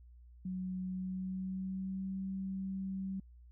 sine tone with pitch glide, 185 to 191.52 Hz, F#3 to G3, 0 to -40 cents, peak -36 dBFS, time 0.45-3.2 s, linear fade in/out 5 ms, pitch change +60 cents, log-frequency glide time 0.85-2.16 s, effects added 60 Hz sine -54 dBFS peak until 3.51 s

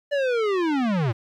square linear sweep, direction down, 587.3 to 103.83 Hz, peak -21 dBFS, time 0.11-1.13 s, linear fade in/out 20 ms, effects low-pass 3000 Hz 12 dB/octave + 10-bit

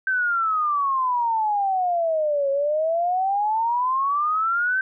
sine exponential two-way sweep, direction down then up, 1559 to 546 to 1559 Hz, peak -19 dBFS, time 0.07-4.81 s, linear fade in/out 2 ms, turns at 2.5 s, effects none

